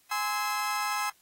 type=chord; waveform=30% pulse; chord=Ab augmented; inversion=none; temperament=just; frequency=830.6 / 1038.3 / 1297.8 Hz; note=Ab5 / C6 / E6; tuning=0 / -14 / -27 cents; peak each=-30 dBFS; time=0.11-1.1 s; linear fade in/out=5 ms; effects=white hiss -64 dBFS RMS until 1.21 s + AAC 48 kbps